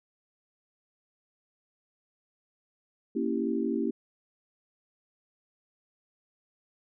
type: chord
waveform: sine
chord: A# diminished seventh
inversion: none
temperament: equal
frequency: 233.1 / 277.2 / 329.6 / 392 Hz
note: A#3 / C#4 / E4 / G4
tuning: 0 / 0 / 0 / 0 cents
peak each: -31 / -32 / -32 / -33 dBFS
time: 3.15-3.91 s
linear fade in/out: 10 ms
effects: none